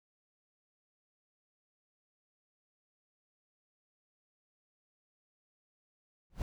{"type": "noise with exponential growth", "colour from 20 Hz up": "brown", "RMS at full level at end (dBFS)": -31, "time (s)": [6.3, 6.42], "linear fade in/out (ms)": 1, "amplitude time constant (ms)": 24, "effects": []}